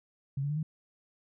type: tone with pitch steps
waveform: sine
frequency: 137.1 / 143.25 / 149.68 / 156.4 Hz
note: C#3 / D3 / D3 / D#3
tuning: -19 / -43 / +33 / +9 cents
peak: -29 dBFS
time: 0.37-0.63 s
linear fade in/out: 5 ms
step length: 65 ms
effects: none